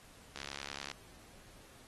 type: click train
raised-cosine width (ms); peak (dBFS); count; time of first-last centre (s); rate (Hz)
0.2; -24; 40; 0.36-0.915; 70.3
effects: pink hiss -59 dBFS RMS until 1.87 s + AAC 32 kbps